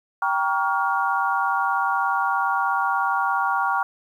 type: chord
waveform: sine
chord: G half-diminished seventh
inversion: none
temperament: just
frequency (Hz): 784 / 940.8 / 1128.9 / 1411.2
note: G5 / Bb5 / Db6 / F6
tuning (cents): 0 / +16 / +31 / +18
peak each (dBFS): -25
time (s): 0.22-3.83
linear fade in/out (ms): 2
effects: 9-bit